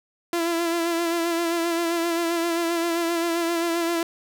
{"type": "tone with vibrato", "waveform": "sawtooth", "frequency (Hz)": 337.6, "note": "E4", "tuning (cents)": 41, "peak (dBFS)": -18, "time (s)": [0.33, 4.03], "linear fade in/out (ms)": 2, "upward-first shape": "sine", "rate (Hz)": 7.6, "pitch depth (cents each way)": 36, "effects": []}